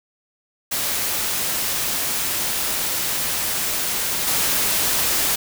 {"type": "noise with level steps", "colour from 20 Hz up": "white", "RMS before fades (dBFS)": [-23, -20], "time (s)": [0.71, 5.36], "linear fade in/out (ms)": 10, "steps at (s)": 4.27, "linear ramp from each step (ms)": 5, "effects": []}